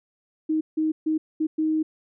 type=tone bursts at uneven times; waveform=sine; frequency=313.4 Hz; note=D#4; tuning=13 cents sharp; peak=-20 dBFS; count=5; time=0.49-0.61 / 0.77-0.92 / 1.06-1.18 / 1.4-1.47 / 1.58-1.83 s; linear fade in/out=10 ms; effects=none

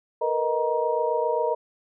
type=tone cluster; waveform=sine; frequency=458.2 / 485.7 / 623 / 945 Hz; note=A#4 / B4 / D#5 / A#5; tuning=-30 / -29 / +2 / +23 cents; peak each=-27 dBFS; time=0.21-1.55 s; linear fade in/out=10 ms; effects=none

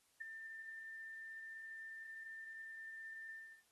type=tone with ADSR envelope; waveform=sine; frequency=1792 Hz; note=A6; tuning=31 cents sharp; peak=-40 dBFS; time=0.2-3.64 s; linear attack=16 ms; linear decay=6 ms; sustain=-8 dB; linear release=300 ms; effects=white hiss -75 dBFS RMS until 3.71 s + AAC 32 kbps

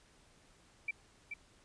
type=tone with echo; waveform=sine; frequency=2334 Hz; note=D7; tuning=11 cents flat; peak=-33 dBFS; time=0.88-0.91 s; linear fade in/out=5 ms; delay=430 ms; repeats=1; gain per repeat=-6 dB; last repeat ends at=1.34 s; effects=pink hiss -65 dBFS RMS until 1.64 s + resampled to 22050 Hz

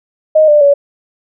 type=tone with pitch steps; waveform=sine; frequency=622.3 / 594.2 / 567.4 Hz; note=D#5 / D5 / C#5; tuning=0 / +20 / +40 cents; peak=-4 dBFS; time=0.35-0.74 s; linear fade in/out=10 ms; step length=130 ms; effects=none

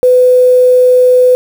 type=tone with quantisation; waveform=sine; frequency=502 Hz; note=B4; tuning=28 cents sharp; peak=-3 dBFS; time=0.03-1.35 s; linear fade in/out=0 ms; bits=5; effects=none

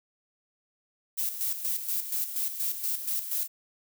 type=noise with tremolo; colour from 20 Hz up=violet; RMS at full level=-29 dBFS; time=1.17-3.48 s; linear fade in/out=20 ms; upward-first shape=square; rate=4.2 Hz; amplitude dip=60%; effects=none

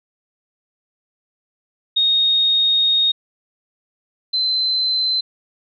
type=tone pair in turn; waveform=sine; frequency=3721 / 4069 Hz; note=A#7 / C8; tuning=-4 / -49 cents; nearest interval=major second; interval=155 cents; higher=second; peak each=-13 / -16 dBFS; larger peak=first; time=1.96-3.12 / 4.33-5.21 s; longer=first; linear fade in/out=10 ms; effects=none

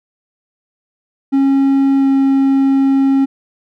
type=tone with pitch glide; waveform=triangle; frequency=273 to 271.3 Hz; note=C#4 to C#4; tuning=-26 to -37 cents; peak=-7 dBFS; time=1.32-3.26 s; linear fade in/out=20 ms; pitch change=-11 cents; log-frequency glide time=1.98-2.06 s; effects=none

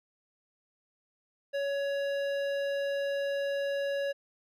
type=tone with hard clipping; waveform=sine; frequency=560 Hz; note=C#5; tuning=18 cents sharp; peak=-31 dBFS; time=1.53-4.13 s; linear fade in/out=20 ms; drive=13 dB; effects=none

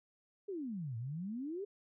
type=exponential two-way sweep; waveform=sine; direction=down then up; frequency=420.9 to 110 to 420.9 Hz; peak=-38 dBFS; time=0.48-1.65 s; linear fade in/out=10 ms; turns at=0.97 s; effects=none

